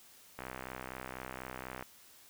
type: click train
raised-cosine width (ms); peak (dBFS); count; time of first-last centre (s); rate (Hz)
0.5; -26; 93; 0.39-1.825; 64.1
effects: white hiss -59 dBFS RMS until 2.29 s